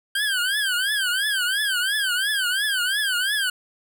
25% pulse tone with vibrato, 1568 Hz, G6, in tune, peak -17 dBFS, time 0.15-3.5 s, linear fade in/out 5 ms, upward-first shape triangle, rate 2.9 Hz, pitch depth 190 cents each way, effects none

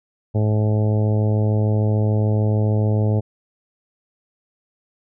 harmonic tone, 106.8 Hz, G#2, 49 cents sharp, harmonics 1 / 2 / 3 / 4 / 5 / 6 / 7 / 8, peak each -16 / -25 / -30 / -28 / -30 / -33 / -38 / -40 dBFS, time 0.34-3.21 s, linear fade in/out 20 ms, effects none

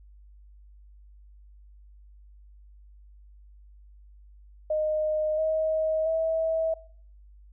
sine tone with pitch steps, 617 / 631.8 / 646.9 Hz, D#5 / D#5 / E5, -15 / +26 / -33 cents, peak -23 dBFS, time 4.7-6.74 s, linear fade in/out 5 ms, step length 680 ms, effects noise-tail reverb RT60 0.6 s tail -22 dB re dry + added 50 Hz sine -49 dBFS peak until 7.52 s

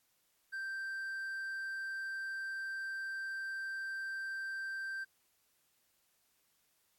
triangle tone, 1568 Hz, G6, in tune, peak -36 dBFS, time 0.52-5.05 s, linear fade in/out 20 ms, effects white hiss -75 dBFS RMS until 6.98 s + AAC 64 kbps

